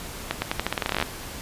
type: accelerating click train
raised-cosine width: 0.3 ms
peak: -7 dBFS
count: 17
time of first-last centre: 0.31-1.025 s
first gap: 110 ms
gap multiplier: 0.86
effects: pink hiss -37 dBFS RMS until 1.41 s + resampled to 32000 Hz